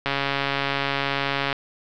click train, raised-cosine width 0.3 ms, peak -7 dBFS, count 205, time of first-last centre 0.06-1.528 s, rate 139 Hz, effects low-pass 5000 Hz 12 dB/octave

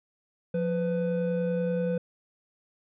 triangle tone pair together, 176.71 / 499.8 Hz, F3 / B4, +21 / +21 cents, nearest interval octave + tritone, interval 1800 cents, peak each -26 dBFS, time 0.54-1.98 s, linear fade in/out 5 ms, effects resampled to 8000 Hz

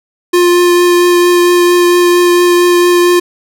square tone with vibrato, 352.1 Hz, F4, 14 cents sharp, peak -6 dBFS, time 0.33-3.2 s, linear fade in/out 10 ms, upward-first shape triangle, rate 4.4 Hz, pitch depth 11 cents each way, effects none

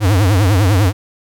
square tone with vibrato, 98 Hz, G2, in tune, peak -10 dBFS, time 0-0.93 s, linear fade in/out 50 ms, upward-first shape triangle, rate 10 Hz, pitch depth 220 cents each way, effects none

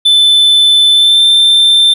triangle tone with pitch glide, 3520 to 3565 Hz, A7 to A7, 0 to +22 cents, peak -3 dBFS, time 0.05-1.94 s, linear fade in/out 10 ms, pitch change +22 cents, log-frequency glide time 0.92-1.24 s, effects none

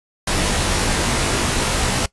pink noise with comb filter, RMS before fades -19 dBFS, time 0.27-2.06 s, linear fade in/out 5 ms, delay 19 ms, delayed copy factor -0.95, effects noise-tail reverb RT60 0.1 s tail -20 dB re dry + resampled to 24000 Hz

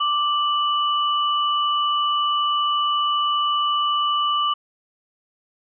sine tone pair together, 1174.7 / 2960 Hz, D6 / F#7, 0 / 0 cents, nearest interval octave + major third, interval 1600 cents, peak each -19 / -24 dBFS, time 0-4.54 s, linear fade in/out 10 ms, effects none

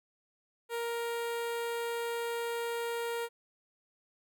sawtooth tone with notch filter, 468 Hz, A#4, 7 cents sharp, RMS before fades -35 dBFS, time 0.69-3.29 s, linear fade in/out 50 ms, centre 5500 Hz, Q 1.7, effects none

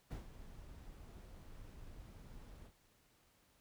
brown noise with ADSR envelope, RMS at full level -43 dBFS, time 0.1-2.72 s, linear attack 19 ms, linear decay 120 ms, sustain -11 dB, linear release 61 ms, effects pink hiss -72 dBFS RMS until 3.6 s

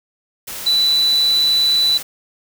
sine tone in noise, 3974 Hz, B7, 10 cents sharp, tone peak -12 dBFS, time 0.66-1.98 s, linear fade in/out 10 ms, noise white, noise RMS -29 dBFS, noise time 0.47-2.03 s, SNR +14 dB, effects none

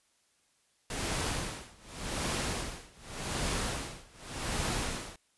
pink noise with tremolo, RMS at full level -32 dBFS, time 0.9-5.16 s, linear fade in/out 2 ms, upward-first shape sine, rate 0.86 Hz, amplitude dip 95%, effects white hiss -71 dBFS RMS until 5.37 s + resampled to 24000 Hz

